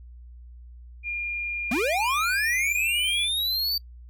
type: tone with pitch glide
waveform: sine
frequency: 2410 to 2391 Hz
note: D7 to D7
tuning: +44 to +30 cents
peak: -27 dBFS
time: 1.03-3.29 s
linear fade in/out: 50 ms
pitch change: -14 cents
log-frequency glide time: 2.49-3 s
type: linear sweep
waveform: square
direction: up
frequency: 205.8 to 4625 Hz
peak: -24 dBFS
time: 1.71-3.78 s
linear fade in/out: 5 ms
effects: noise-tail reverb RT60 0.1 s tail -25 dB re dry + added 60 Hz sine -42 dBFS peak until 4.09 s